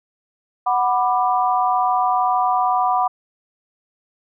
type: chord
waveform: sine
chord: B minor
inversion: second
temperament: just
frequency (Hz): 740.8 / 987.8 / 1185.3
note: F#5 / B5 / D6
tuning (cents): +2 / 0 / +16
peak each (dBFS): -18 / -20 / -22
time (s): 0.66-3.08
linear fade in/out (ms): 10
effects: none